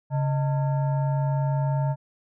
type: tone with frequency modulation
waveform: sine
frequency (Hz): 138.59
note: C#3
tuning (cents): 0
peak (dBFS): -21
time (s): 0.1-1.96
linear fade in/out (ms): 50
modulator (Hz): 760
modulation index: 0.51
effects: none